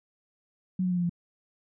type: tone with pitch steps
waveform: sine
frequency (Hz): 185 / 181.82 / 178.7 / 175.63 / 172.61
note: F#3 / F#3 / F3 / F3 / F3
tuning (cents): 0 / -30 / +40 / +10 / -20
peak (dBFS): -24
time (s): 0.79-1.095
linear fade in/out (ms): 5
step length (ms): 61
effects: none